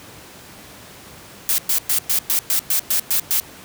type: noise bursts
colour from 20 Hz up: blue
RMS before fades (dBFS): -18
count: 10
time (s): 1.49-3.4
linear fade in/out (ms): 0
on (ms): 92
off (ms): 110
effects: pink hiss -41 dBFS RMS until 3.64 s + high-pass 80 Hz 12 dB/octave